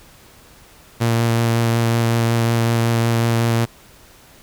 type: tone with vibrato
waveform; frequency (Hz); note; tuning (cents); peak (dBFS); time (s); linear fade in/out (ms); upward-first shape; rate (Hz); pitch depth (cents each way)
sawtooth; 116; A#2; -8; -11; 1-3.66; 20; sine; 5.4; 13
effects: pink hiss -47 dBFS RMS until 4.42 s